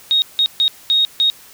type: tone bursts at uneven times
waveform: sine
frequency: 3744 Hz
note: A#7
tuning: 7 cents sharp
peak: -11 dBFS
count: 5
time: 0.11-0.22 / 0.39-0.46 / 0.6-0.68 / 0.9-1.05 / 1.2-1.3 s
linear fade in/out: 0 ms
effects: white hiss -43 dBFS RMS until 1.53 s